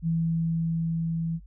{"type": "tone with level ramp", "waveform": "sine", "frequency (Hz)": 164.81, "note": "E3", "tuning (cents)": 0, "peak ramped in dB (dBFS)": [-22, -26], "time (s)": [0.02, 1.4], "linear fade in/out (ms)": 50, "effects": ["noise-tail reverb RT60 0.1 s tail -23 dB re dry", "added 50 Hz sine -45 dBFS peak until 1.46 s"]}